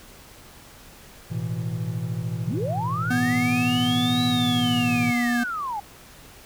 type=chord; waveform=triangle; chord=A suspended second; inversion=none; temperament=equal; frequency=110 / 123.47 / 164.81 Hz; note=A2 / B2 / E3; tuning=0 / 0 / 0 cents; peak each=-28 dBFS; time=1.3-5.12 s; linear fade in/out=20 ms
type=linear two-way sweep; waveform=sine; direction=up then down; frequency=110.2 to 3951 to 789 Hz; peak=-26 dBFS; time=2.46-5.8 s; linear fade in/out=5 ms; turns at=4.24 s
type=tone with pitch glide; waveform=square; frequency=246.9 to 240.6 Hz; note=B3 to B3; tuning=0 to -45 cents; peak=-22 dBFS; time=3.1-5.44 s; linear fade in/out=10 ms; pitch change=-45 cents; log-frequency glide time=4.23-5.29 s
effects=pink hiss -47 dBFS RMS until 6.45 s